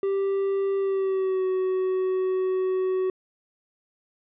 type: tone with pitch glide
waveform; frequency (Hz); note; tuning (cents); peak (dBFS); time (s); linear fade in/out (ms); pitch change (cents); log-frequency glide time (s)
triangle; 392 to 373.9; G4 to F#4; 0 to +18; -20; 0.03-3.1; 2; -82; 0.78-1.46
effects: resampled to 8000 Hz